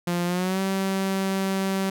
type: tone with pitch glide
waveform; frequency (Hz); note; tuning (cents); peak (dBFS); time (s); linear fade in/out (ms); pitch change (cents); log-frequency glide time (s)
sawtooth; 174.61 to 192.63; F3 to G3; 0 to -30; -19; 0.07-1.9; 5; +170; 0.25-0.61
effects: none